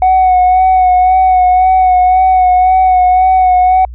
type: tone with vibrato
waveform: sine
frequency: 740 Hz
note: F#5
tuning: in tune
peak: -3 dBFS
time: 0.02-3.85 s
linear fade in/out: 2 ms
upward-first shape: sine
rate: 1.9 Hz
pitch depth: 26 cents each way
effects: tanh soft clip ceiling -3 dBFS + added 60 Hz sine -24 dBFS peak until 3.94 s